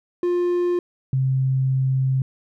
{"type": "tone pair in turn", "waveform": ["triangle", "sine"], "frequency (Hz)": [352.8, 132.15], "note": ["F4", "C3"], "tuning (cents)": [18, 18], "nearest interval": "octave + perfect fourth", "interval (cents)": 1700, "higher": "first", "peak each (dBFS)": [-16, -17], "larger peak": "first", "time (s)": [[0.23, 0.79], [1.13, 2.22]], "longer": "second", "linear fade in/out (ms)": 2, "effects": []}